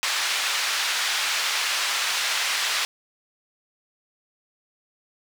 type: band-pass noise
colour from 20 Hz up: white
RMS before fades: -25 dBFS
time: 0.03-2.85 s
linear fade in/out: 0 ms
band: 1100 to 4400 Hz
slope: 12 dB/octave
effects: none